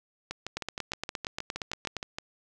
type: two click trains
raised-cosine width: 0.2 ms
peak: -17 / -15 dBFS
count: 13 / 13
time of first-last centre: 0.31-2.185 / 0.57-1.967 s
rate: 6.4 / 8.59 Hz
effects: none